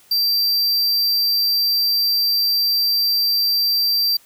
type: tone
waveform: square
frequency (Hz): 4699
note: D8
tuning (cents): 0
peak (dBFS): -16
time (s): 0.11-4.17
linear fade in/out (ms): 5
effects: white hiss -52 dBFS RMS until 4.25 s